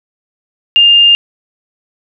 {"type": "tone", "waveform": "sine", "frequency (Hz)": 2809, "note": "F7", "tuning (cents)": 9, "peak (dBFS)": -3, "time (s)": [0.76, 1.15], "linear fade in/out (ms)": 0, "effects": []}